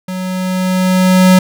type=tone with level ramp; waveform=square; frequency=185 Hz; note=F#3; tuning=in tune; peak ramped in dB=-20 to -4 dBFS; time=0.08-1.39 s; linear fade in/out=5 ms; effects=none